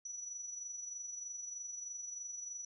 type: tone with amplitude modulation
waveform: sine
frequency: 5900 Hz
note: F#8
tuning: 6 cents flat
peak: -40 dBFS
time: 0.05-2.65 s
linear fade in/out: 5 ms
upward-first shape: sine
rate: 23.2 Hz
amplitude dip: 50%
effects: none